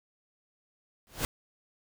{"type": "noise with exponential growth", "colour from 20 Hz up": "pink", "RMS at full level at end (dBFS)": -27, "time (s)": [1.07, 1.25], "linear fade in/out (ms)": 0, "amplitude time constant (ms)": 39, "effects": []}